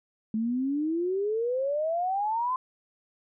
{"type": "exponential sweep", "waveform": "sine", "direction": "up", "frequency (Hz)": [214.7, 1046.5], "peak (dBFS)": -25, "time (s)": [0.34, 2.56], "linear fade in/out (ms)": 2, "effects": []}